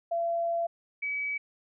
sine tone pair in turn, 678 / 2281 Hz, E5 / C#7, +49 / +49 cents, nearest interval octave + major sixth, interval 2100 cents, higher second, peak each -26 / -29 dBFS, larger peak first, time 0.11-0.67 / 1.02-1.38 s, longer first, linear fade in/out 10 ms, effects none

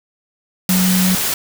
sine tone in noise, 185 Hz, F#3, in tune, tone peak -13 dBFS, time 0.69-1.15 s, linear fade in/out 2 ms, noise white, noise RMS -19 dBFS, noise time 0.69-1.34 s, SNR +3 dB, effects none

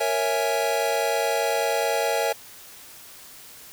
square chord, A# half-diminished seventh, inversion none, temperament equal with one note detuned, 464.3 / 554.4 / 659.3 / 830.6 Hz, A#4 / C#5 / E5 / G#5, -7 / 0 / 0 / 0 cents, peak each -28 dBFS, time 0-2.33 s, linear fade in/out 10 ms, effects white hiss -45 dBFS RMS until 3.72 s

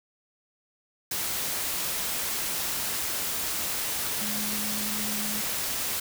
sine tone in noise, 210.5 Hz, G#3, 24 cents sharp, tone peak -35 dBFS, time 4.21-5.41 s, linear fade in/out 5 ms, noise white, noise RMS -30 dBFS, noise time 1.11-6 s, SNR -8 dB, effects none

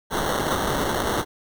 blue noise with sample-and-hold, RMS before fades -24 dBFS, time 0.1-1.25 s, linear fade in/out 50 ms, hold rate 2450 Hz, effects none

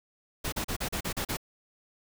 pink noise bursts, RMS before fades -32 dBFS, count 8, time 0.44-1.371 s, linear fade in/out 10 ms, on 84 ms, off 37 ms, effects none

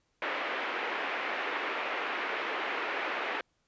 white band-pass noise, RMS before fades -34 dBFS, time 0.22-3.41 s, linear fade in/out 2 ms, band 320 to 2400 Hz, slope 24 dB/octave, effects pink hiss -75 dBFS RMS until 3.67 s + resampled to 16000 Hz

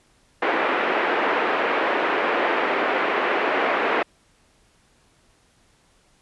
pink band-pass noise, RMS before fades -22 dBFS, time 0.42-4.03 s, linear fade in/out 5 ms, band 340 to 2400 Hz, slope 24 dB/octave, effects pink hiss -60 dBFS RMS until 6.21 s + resampled to 24000 Hz

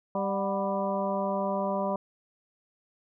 harmonic tone with a mistuned harmonic, 197.1 Hz, G3, 10 cents sharp, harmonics 1 / 2 / 3 / 4 / 5 / 6, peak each -32 / -37 / -30 / -36 / -33 / -41 dBFS, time 0.15-1.96 s, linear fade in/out 2 ms, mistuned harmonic 4, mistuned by -92 cents, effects none

